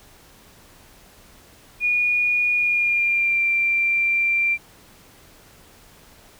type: tone with pitch glide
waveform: sine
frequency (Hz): 2445 to 2363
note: D#7 to D7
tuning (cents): -31 to +10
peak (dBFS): -17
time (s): 1.8-4.58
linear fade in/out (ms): 50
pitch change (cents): -59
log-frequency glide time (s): 2.54-3.43
effects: pink hiss -50 dBFS RMS until 6.39 s